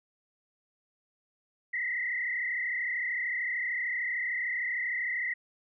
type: tone with frequency modulation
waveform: sine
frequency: 1975.5 Hz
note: B6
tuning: in tune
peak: -29 dBFS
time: 1.73-5.34 s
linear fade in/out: 10 ms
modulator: 33.2 Hz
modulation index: 2.8
effects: none